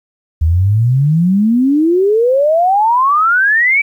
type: exponential sweep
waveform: sine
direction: up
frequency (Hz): 76.1 to 2332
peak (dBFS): -8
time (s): 0.41-3.82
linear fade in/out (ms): 10
effects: 8-bit